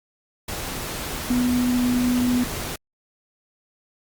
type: tone in noise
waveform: sine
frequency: 246.9 Hz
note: B3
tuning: in tune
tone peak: -18 dBFS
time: 1.3-2.44 s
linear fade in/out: 5 ms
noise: pink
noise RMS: -30 dBFS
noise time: 0.48-2.76 s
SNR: +9 dB
effects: Opus 48 kbps